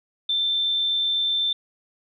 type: tone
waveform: sine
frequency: 3556 Hz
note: A7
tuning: 18 cents sharp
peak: -20 dBFS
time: 0.29-1.53 s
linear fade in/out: 5 ms
effects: none